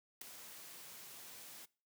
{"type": "noise with ADSR envelope", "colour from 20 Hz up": "white", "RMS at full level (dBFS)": -42, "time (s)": [0.21, 1.66], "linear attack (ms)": 6, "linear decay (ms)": 4, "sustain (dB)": -11, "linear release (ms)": 16, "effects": ["noise-tail reverb RT60 0.4 s tail -23 dB re dry", "high-pass 100 Hz 12 dB/octave"]}